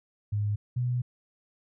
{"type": "tone pair in turn", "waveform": "sine", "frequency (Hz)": [103.83, 123.48], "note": ["G#2", "B2"], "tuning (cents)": [0, 0], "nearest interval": "minor third", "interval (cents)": 300, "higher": "second", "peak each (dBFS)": -25, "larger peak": "neither", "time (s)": [[0.32, 0.56], [0.76, 1.02]], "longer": "second", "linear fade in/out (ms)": 10, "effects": []}